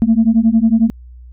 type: beating tone pair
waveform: sine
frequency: 220 / 231 Hz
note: A3 / A#3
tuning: 0 / -16 cents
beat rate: 11 Hz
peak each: -11 dBFS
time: 0.02-0.9 s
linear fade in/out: 0 ms
effects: tanh soft clip ceiling -3 dBFS + added 61 Hz sine -34 dBFS peak until 1.32 s